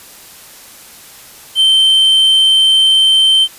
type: tone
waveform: triangle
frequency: 3109 Hz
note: G7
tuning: 15 cents flat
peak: -5 dBFS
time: 1.55-3.48 s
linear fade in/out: 50 ms
effects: white hiss -37 dBFS RMS until 3.58 s + resampled to 32000 Hz